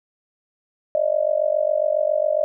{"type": "tone with amplitude modulation", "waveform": "sine", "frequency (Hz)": 610, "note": "D#5", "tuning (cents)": -34, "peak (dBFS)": -13, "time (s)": [0.95, 2.44], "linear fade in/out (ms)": 0, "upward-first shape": "sine", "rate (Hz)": 47.3, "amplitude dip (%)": 95, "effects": []}